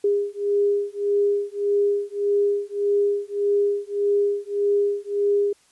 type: beating tone pair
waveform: sine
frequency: 405.5 / 407.2 Hz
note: G#4 / G#4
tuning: -41 / -34 cents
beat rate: 1.7 Hz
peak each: -22 dBFS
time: 0.04-5.53 s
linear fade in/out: 5 ms
effects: white hiss -59 dBFS RMS until 5.71 s + resampled to 24000 Hz